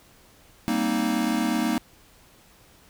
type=chord; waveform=square; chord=C minor seventh; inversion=second; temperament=equal; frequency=196 / 233.1 / 261.6 / 311.1 Hz; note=G3 / Bb3 / C4 / Eb4; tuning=0 / 0 / 0 / 0 cents; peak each=-32 / -26 / -31 / -28 dBFS; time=0.68-1.78 s; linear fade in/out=0 ms; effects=pink hiss -55 dBFS RMS until 2.89 s